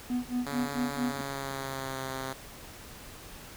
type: tone with tremolo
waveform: triangle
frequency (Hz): 246.9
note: B3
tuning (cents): 0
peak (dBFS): -24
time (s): 0.1-1.21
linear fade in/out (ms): 0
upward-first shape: sine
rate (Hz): 4.5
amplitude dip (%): 100
type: tone with pitch glide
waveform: 5% pulse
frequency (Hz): 141.2 to 132.51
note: C#3 to C3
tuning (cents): +32 to +22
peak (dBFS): -23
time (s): 0.46-2.33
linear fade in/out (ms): 5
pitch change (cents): -110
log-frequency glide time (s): 0.91-2.04
effects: pink hiss -47 dBFS RMS until 3.56 s